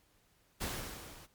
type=noise with level ramp; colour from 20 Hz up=pink; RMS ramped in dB=-36 to -55 dBFS; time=0.6-1.27 s; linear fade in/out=20 ms; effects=pink hiss -70 dBFS RMS until 1.34 s + MP3 96 kbps